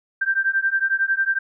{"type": "beating tone pair", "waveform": "sine", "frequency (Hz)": [1568, 1579], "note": ["G6", "G6"], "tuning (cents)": [0, 12], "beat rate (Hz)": 11, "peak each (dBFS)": -21, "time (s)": [0.21, 1.39], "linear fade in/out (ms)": 10, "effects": []}